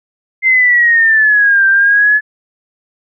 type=exponential two-way sweep; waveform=sine; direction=down then up; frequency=2093 to 1568 to 1719 Hz; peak=-6 dBFS; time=0.42-2.21 s; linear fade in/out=50 ms; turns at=1.67 s; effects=none